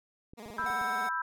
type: clicks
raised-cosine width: 3 ms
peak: -36 dBFS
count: 7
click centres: 0.335 / 0.461 / 0.502 / 0.595 / 0.642 / 0.702 / 0.814 s
type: tone with vibrato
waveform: 15% pulse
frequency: 221 Hz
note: A3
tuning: 8 cents sharp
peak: -37 dBFS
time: 0.37-1.09 s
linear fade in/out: 20 ms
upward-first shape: square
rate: 18 Hz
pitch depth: 110 cents each way
type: chord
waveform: sine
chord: E minor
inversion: second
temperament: just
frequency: 988.9 / 1318.5 / 1582.2 Hz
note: B5 / E6 / G6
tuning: +2 / 0 / +16 cents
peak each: -34 dBFS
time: 0.58-1.22 s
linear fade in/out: 5 ms
type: tone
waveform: square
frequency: 740 Hz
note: F#5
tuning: in tune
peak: -37 dBFS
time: 0.66-1.09 s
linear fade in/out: 2 ms
effects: none